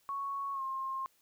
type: tone with pitch glide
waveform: sine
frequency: 1108.7 to 1064.8 Hz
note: C#6 to C6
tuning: 0 to +30 cents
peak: -34 dBFS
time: 0.09-1.06 s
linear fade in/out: 0 ms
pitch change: -70 cents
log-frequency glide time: 0.53-0.62 s
effects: white hiss -70 dBFS RMS until 1.21 s